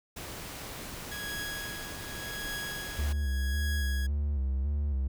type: noise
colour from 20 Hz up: pink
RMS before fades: -41 dBFS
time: 0.16-3.13 s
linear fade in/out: 10 ms
type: tone with tremolo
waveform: sawtooth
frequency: 1661 Hz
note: G#6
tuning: in tune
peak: -31 dBFS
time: 1.11-4.07 s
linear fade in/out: 10 ms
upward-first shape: triangle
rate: 0.86 Hz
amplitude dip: 80%
type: tone with vibrato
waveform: triangle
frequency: 69.5 Hz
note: C#2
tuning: 5 cents sharp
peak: -25 dBFS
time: 2.98-5.08 s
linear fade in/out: 10 ms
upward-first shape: square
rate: 1.8 Hz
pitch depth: 73 cents each way
effects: none